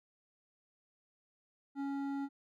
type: tone with hard clipping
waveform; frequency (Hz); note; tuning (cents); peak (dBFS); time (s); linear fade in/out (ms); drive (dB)
sine; 278; C#4; +5; -37; 1.75-2.29; 50; 10
effects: none